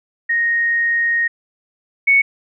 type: tone pair in turn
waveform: sine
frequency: 1864.7 / 2218 Hz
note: A#6 / C#7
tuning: 0 / 0 cents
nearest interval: minor third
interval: 300 cents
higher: second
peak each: -14 / -9 dBFS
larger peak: second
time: 0.29-1.28 / 2.07-2.22 s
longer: first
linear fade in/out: 10 ms
effects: none